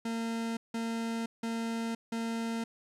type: tone bursts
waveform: 40% pulse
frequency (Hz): 228.6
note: A#3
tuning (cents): -34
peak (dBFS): -31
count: 4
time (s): 0.05-2.64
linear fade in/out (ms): 5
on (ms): 520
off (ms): 170
effects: low-pass 10000 Hz 12 dB/octave + 12-bit